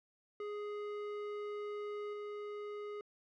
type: tone with level steps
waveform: square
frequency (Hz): 415.6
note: G#4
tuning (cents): +1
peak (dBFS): -40 / -42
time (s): 0.4-3.01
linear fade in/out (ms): 2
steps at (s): 2.13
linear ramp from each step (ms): 5
effects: low-pass 2000 Hz 12 dB/octave